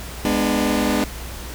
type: chord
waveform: sawtooth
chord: G# diminished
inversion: none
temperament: just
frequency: 207.7 / 249.2 / 299 Hz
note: G#3 / B3 / D4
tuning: 0 / +16 / +31 cents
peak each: -18 dBFS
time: 0.25-1.04 s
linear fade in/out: 0 ms
effects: added 60 Hz sine -33 dBFS peak until 1.54 s + pink hiss -35 dBFS RMS until 1.54 s